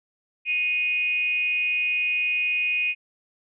sine tone with frequency modulation, 2489 Hz, D#7, in tune, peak -21 dBFS, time 0.45-2.95 s, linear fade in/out 50 ms, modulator 326 Hz, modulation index 0.43, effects none

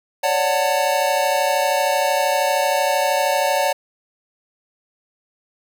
square chord, D major seventh, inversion third, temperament equal with one note detuned, 554.4 / 587.3 / 740 / 894.3 Hz, C#5 / D5 / F#5 / A5, 0 / 0 / 0 / +28 cents, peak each -23 dBFS, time 0.23-3.73 s, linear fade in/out 10 ms, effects none

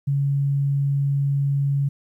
sine tone, 140 Hz, C#3, 18 cents sharp, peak -18 dBFS, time 0.07-1.89 s, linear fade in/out 10 ms, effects 10-bit

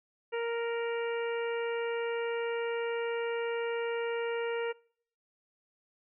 harmonic tone, 466.2 Hz, A#4, in tune, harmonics 1 / 2 / 3 / 4 / 5 / 6, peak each -31 / -41 / -43 / -44 / -45 / -46 dBFS, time 0.32-4.73 s, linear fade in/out 20 ms, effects noise-tail reverb RT60 0.6 s tail -25 dB re dry

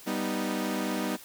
sawtooth chord, G augmented, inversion none, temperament equal, 196 / 246.9 / 311.1 Hz, G3 / B3 / D#4, 0 / 0 / 0 cents, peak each -29 dBFS, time 0.06-1.17 s, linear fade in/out 20 ms, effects white hiss -49 dBFS RMS until 1.24 s

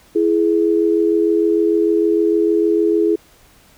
sine tone pair together, 333 / 419.6 Hz, E4 / G#4, +18 / +18 cents, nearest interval major third, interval 400 cents, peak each -15 dBFS, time 0.15-3.16 s, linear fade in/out 10 ms, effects pink hiss -50 dBFS RMS until 3.77 s

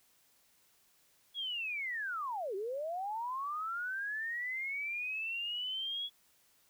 sine linear two-way sweep, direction down then up, 3376 to 370 to 3376 Hz, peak -35 dBFS, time 1.34-6.1 s, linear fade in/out 50 ms, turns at 2.55 s, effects white hiss -69 dBFS RMS until 6.69 s

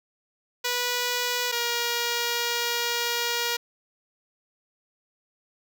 5% pulse tone pair in turn, 489.3 / 474.5 Hz, B4 / A#4, -16 / +31 cents, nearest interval minor second, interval 53 cents, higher first, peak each -13 dBFS, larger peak neither, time 0.64-1.52 / 1.52-3.57 s, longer second, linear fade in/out 10 ms, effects none

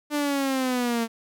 sawtooth linear sweep, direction down, 297.8 to 225.9 Hz, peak -19 dBFS, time 0.1-1.08 s, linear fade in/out 50 ms, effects none

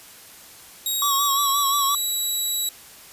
10% pulse tone with pitch glide, 3790 to 3892 Hz, A#7 to B7, +28 to -26 cents, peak -15 dBFS, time 0.86-2.69 s, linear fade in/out 2 ms, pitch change +46 cents, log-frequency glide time 1.27-1.46 s
square tone with vibrato, 1123 Hz, C#6, 22 cents sharp, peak -21 dBFS, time 1.02-1.95 s, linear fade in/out 2 ms, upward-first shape sine, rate 5.7 Hz, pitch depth 49 cents each way
effects white hiss -45 dBFS RMS until 3.12 s + resampled to 32000 Hz

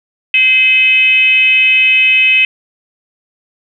sine tone with frequency modulation, 2555 Hz, D#7, 45 cents sharp, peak -6 dBFS, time 0.34-2.45 s, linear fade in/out 2 ms, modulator 486 Hz, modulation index 0.63, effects 8-bit

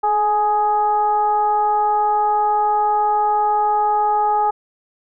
sine tone with frequency modulation, 837 Hz, G#5, 13 cents sharp, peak -14 dBFS, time 0.03-4.51 s, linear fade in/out 10 ms, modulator 412 Hz, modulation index 0.57, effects none

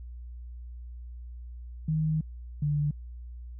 sine tone pair in turn, 156.5 / 147.32 Hz, D#3 / D3, +10 / +6 cents, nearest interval minor second, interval 104 cents, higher first, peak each -24 dBFS, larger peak neither, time 1.88-2.21 / 2.62-2.91 s, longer first, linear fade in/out 5 ms, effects added 60 Hz sine -39 dBFS peak until 3.59 s

